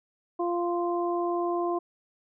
harmonic tone, 347.5 Hz, F4, 9 cents flat, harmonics 1 / 2 / 3, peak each -27 / -31 / -33 dBFS, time 0.39-1.79 s, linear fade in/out 10 ms, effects none

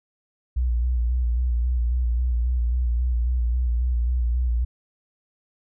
sine tone with vibrato, 60.4 Hz, B1, 38 cents flat, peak -19 dBFS, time 0.56-4.65 s, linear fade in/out 10 ms, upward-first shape square, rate 3.7 Hz, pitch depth 45 cents each way, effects none

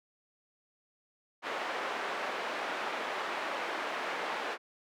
pink band-pass noise, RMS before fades -36 dBFS, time 1.42-4.58 s, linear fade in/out 50 ms, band 540 to 2200 Hz, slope 12 dB/octave, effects high-pass 200 Hz 12 dB/octave

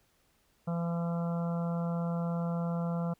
harmonic tone, 169.8 Hz, F3, 48 cents flat, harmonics 1 / 3 / 4 / 5 / 6 / 7 / 8, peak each -30 / -40 / -42 / -48 / -48 / -49 / -48 dBFS, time 0.67-3.14 s, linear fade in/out 10 ms, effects pink hiss -70 dBFS RMS until 3.19 s

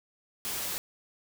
white noise, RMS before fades -34 dBFS, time 0.45-0.78 s, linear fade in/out 0 ms, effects none

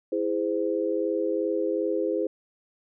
sine chord, E augmented, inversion none, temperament just, 329.6 / 412 / 515 Hz, E4 / G#4 / B#4, 0 / -14 / -28 cents, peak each -28 dBFS, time 0.12-2.27 s, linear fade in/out 5 ms, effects none

